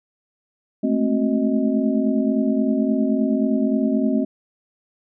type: tone cluster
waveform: sine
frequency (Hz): 212.8 / 222.4 / 266 / 368 / 626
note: G#3 / A3 / C4 / F#4 / D#5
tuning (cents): +42 / +19 / +29 / -9 / +10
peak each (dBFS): -27 / -21 / -20 / -28 / -28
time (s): 0.83-4.25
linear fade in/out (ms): 10
effects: none